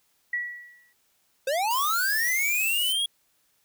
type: tone with exponential decay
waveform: sine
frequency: 1938 Hz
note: B6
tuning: 33 cents flat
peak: -23 dBFS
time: 0.33-0.93 s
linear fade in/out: 5 ms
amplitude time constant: 130 ms
type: linear sweep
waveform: square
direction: up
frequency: 508 to 3345 Hz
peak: -24 dBFS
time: 1.47-3.06 s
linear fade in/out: 5 ms
type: noise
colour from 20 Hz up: violet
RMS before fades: -32 dBFS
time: 1.7-2.93 s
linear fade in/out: 10 ms
effects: white hiss -68 dBFS RMS until 3.64 s